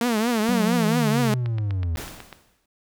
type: tone with vibrato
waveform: sawtooth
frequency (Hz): 228.1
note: A#3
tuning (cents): -37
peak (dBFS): -16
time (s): 0.01-1.34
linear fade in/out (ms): 2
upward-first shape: triangle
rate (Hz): 4.4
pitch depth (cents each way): 160
type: linear sweep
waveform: triangle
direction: down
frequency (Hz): 196 to 79.1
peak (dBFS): -20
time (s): 0.49-1.96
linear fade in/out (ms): 0
type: click train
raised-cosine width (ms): 0.3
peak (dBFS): -21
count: 8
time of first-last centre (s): 1.46-2.327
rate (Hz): 8.07
type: noise with exponential decay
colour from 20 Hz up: pink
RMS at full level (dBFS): -32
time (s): 1.97-2.66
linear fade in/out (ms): 5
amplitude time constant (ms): 150
effects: none